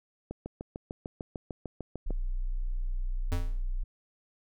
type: click train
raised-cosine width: 2 ms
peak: -23 dBFS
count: 13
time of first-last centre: 0.31-2.106 s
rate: 6.68 Hz
type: tone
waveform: sine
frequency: 30.71 Hz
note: B0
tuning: 9 cents flat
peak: -28 dBFS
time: 2.06-3.84 s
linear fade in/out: 10 ms
type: tone with exponential decay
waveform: square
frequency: 87.31 Hz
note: F2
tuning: in tune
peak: -26 dBFS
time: 3.32-3.62 s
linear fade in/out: 0 ms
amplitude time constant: 64 ms
effects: none